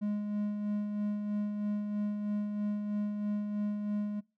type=tone with tremolo; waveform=triangle; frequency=207.7 Hz; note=G#3; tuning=in tune; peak=-27 dBFS; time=0.01-4.21 s; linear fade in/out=20 ms; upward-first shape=sine; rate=3.1 Hz; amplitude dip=40%; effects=noise-tail reverb RT60 0.3 s tail -25 dB re dry